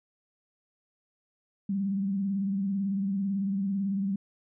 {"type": "tone with vibrato", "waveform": "sine", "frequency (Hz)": 196.3, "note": "G3", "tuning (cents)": 3, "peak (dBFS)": -26, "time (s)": [1.69, 4.16], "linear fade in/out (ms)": 5, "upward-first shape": "sine", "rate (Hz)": 18, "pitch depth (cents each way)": 59, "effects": []}